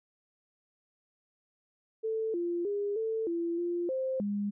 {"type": "tone with pitch steps", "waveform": "sine", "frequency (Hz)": [442.8, 345.8, 407.1, 444.7, 338.8, 347.4, 524, 203.9], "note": ["A4", "F4", "G#4", "A4", "E4", "F4", "C5", "G#3"], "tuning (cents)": [11, -17, -35, 18, 48, -9, 2, -32], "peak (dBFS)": -29, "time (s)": [2.03, 4.51], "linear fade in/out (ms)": 20, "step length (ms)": 310, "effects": []}